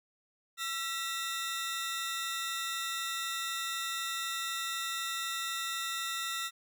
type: tone cluster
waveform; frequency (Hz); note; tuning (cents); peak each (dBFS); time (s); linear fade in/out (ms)
sawtooth; 1344 / 1944 / 3652; E6 / B6 / A#7; +33 / -28 / -36; -34 / -36 / -35; 0.57-6.51; 50
effects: none